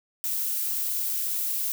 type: noise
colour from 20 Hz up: violet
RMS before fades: -28 dBFS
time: 0.24-1.72 s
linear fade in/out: 0 ms
effects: none